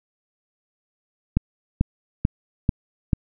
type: click train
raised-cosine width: 5 ms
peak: -5 dBFS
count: 5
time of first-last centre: 1.37-3.132 s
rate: 2.27 Hz
effects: none